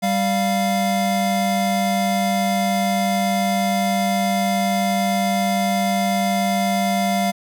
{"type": "tone pair together", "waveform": "square", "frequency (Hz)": [195.9, 698.5], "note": ["G3", "F5"], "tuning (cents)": [-1, 0], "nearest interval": "octave + minor seventh", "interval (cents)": 2201, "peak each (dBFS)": -21, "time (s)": [0.02, 7.32], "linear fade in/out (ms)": 20, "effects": []}